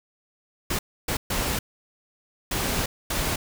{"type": "noise bursts at uneven times", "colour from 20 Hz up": "pink", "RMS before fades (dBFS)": -26, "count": 5, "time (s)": [[0.7, 0.79], [1.08, 1.17], [1.3, 1.59], [2.51, 2.86], [3.1, 3.36]], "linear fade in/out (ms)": 5, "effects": []}